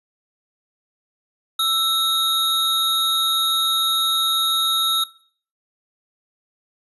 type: tone pair together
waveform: square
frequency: 1327 / 3753 Hz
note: E6 / A#7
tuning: +11 / +11 cents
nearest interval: octave + tritone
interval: 1800 cents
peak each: -24 / -19 dBFS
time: 1.59-5.04 s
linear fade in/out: 5 ms
effects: noise-tail reverb RT60 0.5 s tail -19 dB re dry + resampled to 32000 Hz